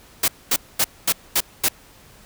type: noise bursts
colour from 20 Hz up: white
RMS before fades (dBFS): -18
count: 6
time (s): 0.23-1.686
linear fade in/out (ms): 5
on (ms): 51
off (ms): 230
effects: pink hiss -49 dBFS RMS until 2.25 s